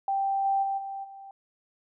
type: tone with level steps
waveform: sine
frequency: 784 Hz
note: G5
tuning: in tune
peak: -24 / -22 / -26 / -33 / -42 dBFS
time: 0.08-1.31 s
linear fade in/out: 2 ms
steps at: 0.44 / 0.62 / 0.77 / 1.03 s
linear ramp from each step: 20 ms
effects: none